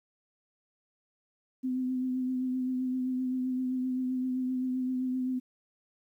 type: tone with vibrato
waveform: sine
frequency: 255.7 Hz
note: C4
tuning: 40 cents flat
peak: -28 dBFS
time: 1.63-5.4 s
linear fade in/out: 20 ms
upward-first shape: triangle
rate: 7.7 Hz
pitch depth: 27 cents each way
effects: 11-bit